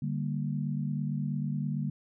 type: chord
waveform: sine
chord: G minor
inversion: second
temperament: equal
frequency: 146.83 / 196 / 233.1 Hz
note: D3 / G3 / Bb3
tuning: 0 / 0 / 0 cents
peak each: -31 / -35 / -36 dBFS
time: 0.02-1.9 s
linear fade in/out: 5 ms
effects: none